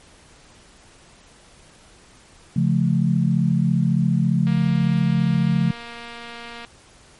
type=chord; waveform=sine; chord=Db augmented; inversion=none; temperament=just; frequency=138.59 / 173.24 / 216.5 Hz; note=Db3 / F3 / A3; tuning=0 / -14 / -28 cents; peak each=-20 / -19 / -22 dBFS; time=2.56-5.71 s; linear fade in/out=5 ms
type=click train; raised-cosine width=0.3 ms; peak=-21 dBFS; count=513; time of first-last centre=4.47-6.649 s; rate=235 Hz
effects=pink hiss -50 dBFS RMS until 7.19 s + MP3 48 kbps